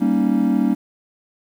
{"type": "chord", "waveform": "triangle", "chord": "Eb dominant seventh", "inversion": "first", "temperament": "equal", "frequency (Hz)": [196, 233.1, 277.2, 311.1], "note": ["G3", "Bb3", "Db4", "Eb4"], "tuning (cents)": [0, 0, 0, 0], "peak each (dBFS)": [-19, -17, -18, -22], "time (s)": [0, 0.75], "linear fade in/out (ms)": 20, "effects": ["8-bit"]}